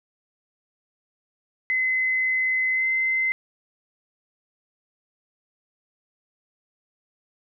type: tone with pitch glide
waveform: sine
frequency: 2041 to 2064 Hz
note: C7 to C7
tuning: -44 to -24 cents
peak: -20 dBFS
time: 1.7-3.32 s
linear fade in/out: 0 ms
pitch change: +20 cents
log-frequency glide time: 2.73-2.86 s
effects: none